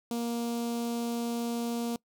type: tone with notch filter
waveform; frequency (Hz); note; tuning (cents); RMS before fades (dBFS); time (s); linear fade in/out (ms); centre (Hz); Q
sawtooth; 235.1; A#3; +15; -32; 0.11-1.96; 2; 1800; 0.66
effects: noise-tail reverb RT60 0.1 s tail -23 dB re dry